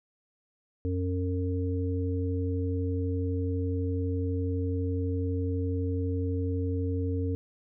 harmonic tone, 91.2 Hz, F#2, 24 cents flat, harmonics 1 / 3 / 5, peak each -28 / -33 / -35 dBFS, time 0.85-7.35 s, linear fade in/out 0 ms, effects none

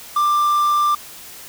triangle tone with quantisation, 1184 Hz, D6, 14 cents sharp, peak -12 dBFS, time 0.16-0.95 s, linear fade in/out 5 ms, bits 6, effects white hiss -38 dBFS RMS until 1.48 s

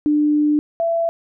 sine tone pair in turn, 298.1 / 669.2 Hz, D4 / E5, +26 / +26 cents, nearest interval octave + major second, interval 1400 cents, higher second, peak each -13 / -16 dBFS, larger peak first, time 0.06-0.59 / 0.8-1.09 s, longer first, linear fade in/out 0 ms, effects none

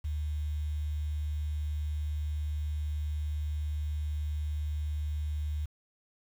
sine tone with quantisation, 75.2 Hz, D2, 42 cents sharp, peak -30 dBFS, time 0.04-5.66 s, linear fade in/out 10 ms, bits 9, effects none

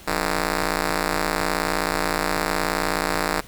5% pulse ring-modulated tone, 155.56 Hz, D#3, in tune, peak -7 dBFS, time 0.07-3.41 s, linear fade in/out 10 ms, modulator 126 Hz, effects pink hiss -45 dBFS RMS until 3.47 s

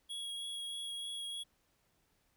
square tone with vibrato, 3322 Hz, G#7, in tune, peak -40 dBFS, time 0.09-1.44 s, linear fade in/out 20 ms, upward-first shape sine, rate 3.2 Hz, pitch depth 11 cents each way, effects pink hiss -75 dBFS RMS until 2.36 s

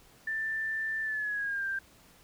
sine tone with pitch glide, 1774 to 1580.5 Hz, A6 to G6, +14 to +14 cents, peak -30 dBFS, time 0.27-1.79 s, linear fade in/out 5 ms, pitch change -200 cents, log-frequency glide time 1.02-1.66 s, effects pink hiss -59 dBFS RMS until 2.23 s

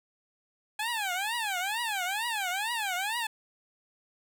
15% pulse tone with vibrato, 827 Hz, G#5, 8 cents flat, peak -23 dBFS, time 0.79-3.27 s, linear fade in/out 5 ms, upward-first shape triangle, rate 2.2 Hz, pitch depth 290 cents each way, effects none

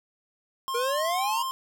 square tone with pitch glide, 1063 to 1052.6 Hz, C6 to C6, +27 to +10 cents, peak -29 dBFS, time 0.68-1.51 s, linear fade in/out 0 ms, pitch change -17 cents, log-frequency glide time 1.02-1.25 s
square exponential sweep, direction up, 464 to 975 Hz, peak -27 dBFS, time 0.74-1.43 s, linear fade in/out 10 ms
effects none

